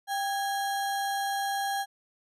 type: tone with sample-and-hold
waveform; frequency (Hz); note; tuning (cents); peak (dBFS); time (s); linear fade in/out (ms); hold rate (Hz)
sine; 791; G5; +15; -27; 0.07-1.86; 50; 2450
effects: resampled to 32000 Hz

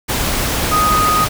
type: tone in noise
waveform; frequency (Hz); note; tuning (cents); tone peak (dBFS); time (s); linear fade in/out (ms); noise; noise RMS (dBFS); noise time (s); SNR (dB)
sine; 1244.5; D#6; 0; -12; 0.71-1.26; 20; pink; -18; 0.08-1.29; +3
effects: none

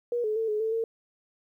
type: tone with pitch steps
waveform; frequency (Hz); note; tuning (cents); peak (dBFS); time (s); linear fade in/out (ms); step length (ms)
sine; 479.4 / 429 / 448.2 / 424.3 / 443.2 / 453.6; A#4 / A4 / A4 / G#4 / A4 / A#4; +48 / -44 / +32 / +37 / +13 / -47; -25; 0.12-0.84; 2; 120
effects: 11-bit

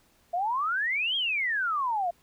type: exponential two-way sweep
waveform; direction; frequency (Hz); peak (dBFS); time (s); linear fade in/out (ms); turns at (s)
sine; up then down; 667 to 3298 to 667; -25; 0.33-2.11; 10; 1.16
effects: pink hiss -64 dBFS RMS until 2.22 s

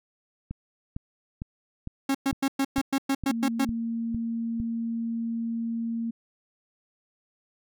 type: click train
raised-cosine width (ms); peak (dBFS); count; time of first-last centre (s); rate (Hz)
5; -21; 10; 0.51-4.601; 2.2
type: tone bursts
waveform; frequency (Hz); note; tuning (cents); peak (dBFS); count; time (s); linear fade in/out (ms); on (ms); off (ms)
45% pulse; 272; C#4; -33; -22; 10; 2.09-3.65; 5; 57; 110
type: tone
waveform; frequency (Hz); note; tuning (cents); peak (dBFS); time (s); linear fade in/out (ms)
sine; 230; A#3; -23; -27; 3.29-6.11; 10
effects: none

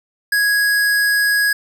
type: tone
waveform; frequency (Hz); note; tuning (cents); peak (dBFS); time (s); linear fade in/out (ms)
square; 1661.2; G#6; 0; -14; 0.32-1.53; 5
effects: none

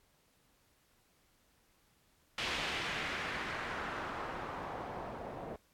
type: noise with low-pass filter sweep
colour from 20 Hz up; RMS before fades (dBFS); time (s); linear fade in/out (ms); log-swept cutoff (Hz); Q
white; -40; 2.38-5.56; 2; 3200 to 600; 1.5
effects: pink hiss -71 dBFS RMS until 5.73 s + AAC 64 kbps

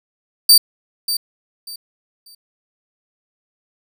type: tone with echo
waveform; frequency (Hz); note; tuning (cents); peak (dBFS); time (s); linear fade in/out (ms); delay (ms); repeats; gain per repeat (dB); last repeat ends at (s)
sawtooth; 4634; D8; -24; -3; 0.49-0.58; 5; 590; 3; -12; 2.35
effects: none

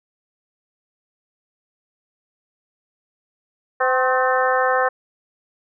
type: harmonic tone with a mistuned harmonic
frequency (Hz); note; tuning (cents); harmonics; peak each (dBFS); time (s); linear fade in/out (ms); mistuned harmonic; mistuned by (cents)
256.7; C4; -33; 2 / 3 / 4 / 5 / 6 / 7; -20 / -22 / -23 / -24 / -25 / -25; 3.8-4.89; 10; 4; +54
effects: none

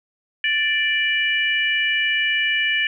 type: harmonic tone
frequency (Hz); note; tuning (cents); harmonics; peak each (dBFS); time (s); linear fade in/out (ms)
587.3; D5; 0; 3 / 4 / 5; -21 / -22 / -23; 0.44-2.87; 2
effects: none

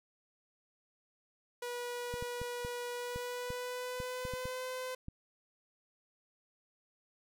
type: tone with pitch glide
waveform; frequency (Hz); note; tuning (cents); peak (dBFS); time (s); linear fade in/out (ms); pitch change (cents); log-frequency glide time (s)
sawtooth; 485.7 to 511; B4 to C5; -29 to -41; -34; 1.62-4.95; 5; +88; 2.92-4.64
type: clicks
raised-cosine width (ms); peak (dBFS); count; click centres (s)
5; -30; 11; 2.14 / 2.225 / 2.416 / 2.649 / 3.16 / 3.504 / 4.002 / 4.252 / 4.337 / 4.455 / 5.084
effects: none

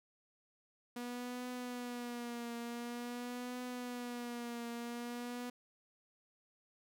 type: tone with vibrato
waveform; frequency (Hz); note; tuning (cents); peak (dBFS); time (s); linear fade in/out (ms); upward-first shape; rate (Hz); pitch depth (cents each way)
sawtooth; 241.9; B3; -36; -37; 0.96-5.5; 5; triangle; 0.47; 52
effects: none

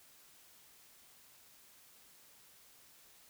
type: silence
effects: white hiss -62 dBFS RMS until 3.29 s

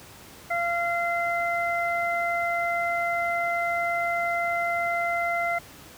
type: harmonic tone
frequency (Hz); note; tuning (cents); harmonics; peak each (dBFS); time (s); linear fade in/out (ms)
688; F5; -26; 1 / 2 / 3; -26 / -31 / -28; 0.5-5.59; 10
effects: pink hiss -47 dBFS RMS until 5.97 s + high-pass 60 Hz 12 dB/octave

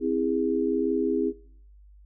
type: chord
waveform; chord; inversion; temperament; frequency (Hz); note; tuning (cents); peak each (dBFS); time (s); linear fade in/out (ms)
sine; C augmented; none; just; 261.6 / 327 / 408.8; C4 / E4 / G#4; 0 / -14 / -27; -27; 0-1.33; 50
effects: noise-tail reverb RT60 0.6 s tail -22 dB re dry + added 50 Hz sine -49 dBFS peak until 2.05 s

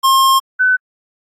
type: tone pair in turn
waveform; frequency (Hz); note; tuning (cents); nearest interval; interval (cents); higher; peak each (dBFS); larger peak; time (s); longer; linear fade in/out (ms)
square / sine; 1068 / 1507.7; C6 / F#6; +35 / +32; tritone; 597; second; -9; neither; 0.03-0.4 / 0.59-0.77; first; 20
effects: AAC 48 kbps

